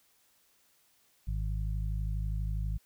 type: harmonic tone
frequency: 52.3 Hz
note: G#1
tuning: 13 cents sharp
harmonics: 1 / 2 / 3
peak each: -31 / -37 / -41 dBFS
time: 1.27-2.78 s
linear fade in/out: 10 ms
effects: white hiss -68 dBFS RMS until 2.85 s